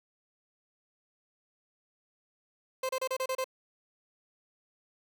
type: tone bursts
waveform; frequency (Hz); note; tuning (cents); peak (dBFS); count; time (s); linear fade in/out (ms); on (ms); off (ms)
30% pulse; 521; C5; -7; -27; 7; 2.83-3.443; 5; 61; 31
effects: 10-bit